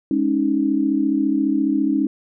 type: chord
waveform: sine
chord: Ab suspended fourth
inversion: none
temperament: just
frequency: 207.7 / 276.9 / 311.5 Hz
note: Ab3 / Db4 / Eb4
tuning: 0 / -2 / +2 cents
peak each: -24 / -19 / -20 dBFS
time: 0.11-2.07 s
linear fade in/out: 2 ms
effects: none